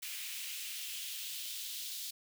white noise with high-pass filter sweep, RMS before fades -42 dBFS, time 0.02-2.11 s, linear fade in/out 10 ms, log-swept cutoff 2400 to 3700 Hz, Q 2.2, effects none

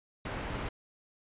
pink low-pass noise, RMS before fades -37 dBFS, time 0.25-0.69 s, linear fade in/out 5 ms, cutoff 2500 Hz, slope 12 dB/octave, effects resampled to 8000 Hz

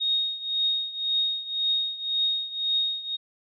sine tone with tremolo, 3729 Hz, A#7, in tune, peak -20 dBFS, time 0-3.17 s, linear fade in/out 20 ms, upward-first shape triangle, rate 1.9 Hz, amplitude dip 85%, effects none

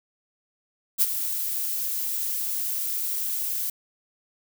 violet noise with ADSR envelope, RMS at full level -18 dBFS, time 0.98-3.7 s, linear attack 39 ms, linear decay 34 ms, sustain -10 dB, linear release 4 ms, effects none

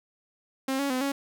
sawtooth tone with pitch steps, 266.3 / 279.8 / 255.5 / 278 Hz, C4 / C#4 / C4 / C#4, +31 / +16 / -41 / +5 cents, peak -22 dBFS, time 0.68-1.12 s, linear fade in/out 5 ms, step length 110 ms, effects none

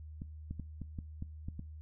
clicks, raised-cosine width 5 ms, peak -28 dBFS, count 8, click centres 0.219 / 0.51 / 0.597 / 0.817 / 0.988 / 1.224 / 1.485 / 1.594 s, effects noise-tail reverb RT60 0.3 s tail -21 dB re dry + added 77 Hz sine -45 dBFS peak until 1.81 s

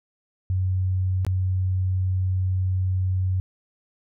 sine tone with dropouts, 93.1 Hz, F#2, 11 cents sharp, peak -20 dBFS, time 0.5-3.4 s, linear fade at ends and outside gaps 0 ms, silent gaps 1.249-1.266 s, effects none

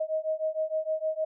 sine beating tone pair, 626 / 632.5 Hz, D#5 / D#5, +10 / +28 cents, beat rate 6.5 Hz, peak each -30 dBFS, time 0-1.25 s, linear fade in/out 10 ms, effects none

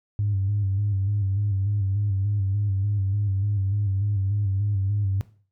sine tone with vibrato, 100 Hz, G2, 35 cents sharp, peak -20 dBFS, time 0.19-5.21 s, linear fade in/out 0 ms, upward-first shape square, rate 3.4 Hz, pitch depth 52 cents each way, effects noise-tail reverb RT60 0.4 s tail -17 dB re dry + tanh soft clip ceiling -16 dBFS

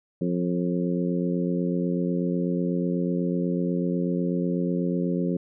harmonic tone with a mistuned harmonic, 88.1 Hz, F2, 16 cents sharp, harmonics 2 / 3 / 4 / 5 / 6, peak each -25 / -29 / -31 / -33 / -35 dBFS, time 0.21-5.37 s, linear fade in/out 5 ms, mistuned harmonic 6, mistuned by +23 cents, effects none

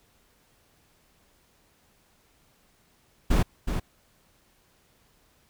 brown noise with echo, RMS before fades -20 dBFS, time 3.3-3.43 s, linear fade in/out 10 ms, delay 370 ms, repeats 1, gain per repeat -7 dB, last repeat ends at 3.8 s, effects pink hiss -64 dBFS RMS until 5.49 s

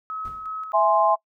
sine tone with tremolo, 1282 Hz, E6, 49 cents flat, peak -28 dBFS, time 0.1-0.72 s, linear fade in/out 0 ms, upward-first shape square, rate 2.8 Hz, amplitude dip 40%
brown noise with exponential decay, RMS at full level -38 dBFS, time 0.25-0.62 s, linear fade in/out 2 ms, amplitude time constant 79 ms
sine chord, E augmented, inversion none, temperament equal with one note detuned, 659.3 / 833 / 1046.5 Hz, E5 / G#5 / B#5, 0 / +5 / 0 cents, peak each -20 dBFS, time 0.73-1.16 s, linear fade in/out 20 ms
effects noise-tail reverb RT60 0.1 s tail -23 dB re dry

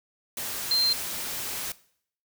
sine tone in noise, 4157 Hz, C8, 12 cents flat, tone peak -20 dBFS, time 0.71-0.93 s, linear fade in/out 2 ms, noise white, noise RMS -33 dBFS, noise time 0.37-1.72 s, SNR +10 dB, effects noise-tail reverb RT60 0.6 s tail -19 dB re dry

